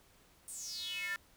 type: tone with high-pass filter sweep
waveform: square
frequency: 198.2 Hz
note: G3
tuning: 19 cents sharp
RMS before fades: -41 dBFS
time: 0.48-1.16 s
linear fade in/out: 0 ms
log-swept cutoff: 9300 to 1600 Hz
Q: 8.1
effects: pink hiss -65 dBFS RMS until 1.36 s